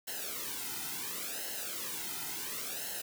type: noise with flanger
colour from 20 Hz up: white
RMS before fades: -39 dBFS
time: 0.07-3.02 s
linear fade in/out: 10 ms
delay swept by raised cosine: 0.84 to 1.8 ms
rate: 0.71 Hz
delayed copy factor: -0.85
effects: none